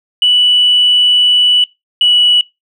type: tone pair in turn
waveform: sine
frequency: 2960 / 2943 Hz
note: F#7 / F#7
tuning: 0 / -10 cents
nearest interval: unison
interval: 10 cents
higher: first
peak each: -5 dBFS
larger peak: neither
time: 0.22-1.64 / 2.01-2.41 s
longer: first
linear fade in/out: 2 ms
effects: noise-tail reverb RT60 0.2 s tail -22 dB re dry + tanh soft clip ceiling -1 dBFS